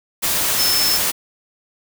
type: tone in noise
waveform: sine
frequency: 5274 Hz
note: E8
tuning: in tune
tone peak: -17 dBFS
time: 0.58-0.98 s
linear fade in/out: 20 ms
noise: white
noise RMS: -19 dBFS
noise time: 0.22-1.12 s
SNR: -1 dB
effects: none